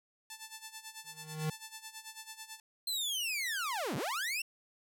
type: tone with tremolo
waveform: 5% pulse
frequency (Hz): 880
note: A5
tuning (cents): 0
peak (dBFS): -31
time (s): 0.3-2.6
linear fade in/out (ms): 2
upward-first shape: sine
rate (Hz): 9.1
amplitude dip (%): 80
type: tone with exponential growth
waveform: square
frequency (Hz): 155.56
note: D#3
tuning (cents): 0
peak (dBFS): -30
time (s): 1.04-1.5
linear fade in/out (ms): 5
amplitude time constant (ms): 100
type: linear two-way sweep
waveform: sawtooth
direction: down then up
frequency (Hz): 4186 to 110 to 2771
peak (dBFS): -30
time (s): 2.87-4.42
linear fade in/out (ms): 5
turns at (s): 3.96
effects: none